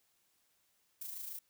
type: noise with amplitude modulation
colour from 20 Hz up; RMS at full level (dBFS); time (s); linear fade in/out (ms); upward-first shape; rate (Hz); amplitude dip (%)
violet; -42; 1.01-1.39; 5; sine; 26.8; 50
effects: white hiss -75 dBFS RMS until 1.49 s